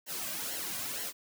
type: noise with flanger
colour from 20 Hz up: white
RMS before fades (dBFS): -37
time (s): 0.06-1.13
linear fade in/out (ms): 50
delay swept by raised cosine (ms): 0.81 to 2.31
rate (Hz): 2.1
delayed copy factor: -0.65
effects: none